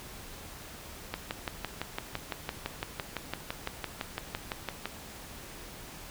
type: click train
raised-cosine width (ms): 0.3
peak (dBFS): -16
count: 23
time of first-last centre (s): 1.14-4.856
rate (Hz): 5.92
effects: pink hiss -46 dBFS RMS until 6.1 s